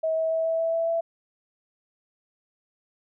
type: tone with pitch steps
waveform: sine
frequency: 641 / 645.1 / 649.2 / 653.3 / 657.5 / 661.7 / 665.9 Hz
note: E5 / E5 / E5 / E5 / E5 / E5 / E5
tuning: -49 / -38 / -27 / -16 / -5 / +6 / +17 cents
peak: -22 dBFS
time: 0.03-1.01 s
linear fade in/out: 10 ms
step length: 140 ms
effects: none